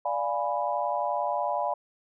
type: chord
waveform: sine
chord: D diminished seventh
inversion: none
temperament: equal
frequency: 587.3 / 698.5 / 830.6 / 987.8 Hz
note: D5 / F5 / Ab5 / Cb6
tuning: 0 / 0 / 0 / 0 cents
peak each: -31 dBFS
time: 0.05-1.74 s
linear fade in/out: 5 ms
effects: none